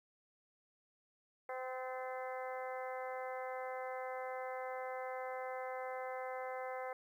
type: harmonic tone with a mistuned harmonic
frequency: 257.4 Hz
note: C4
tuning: 28 cents flat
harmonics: 2 / 3 / 4 / 5 / 6 / 7 / 8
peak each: -43 / -45 / -50 / -52 / -55 / -56 / -52 dBFS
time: 1.49-6.93 s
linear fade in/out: 2 ms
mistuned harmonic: 7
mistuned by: -40 cents
effects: 12-bit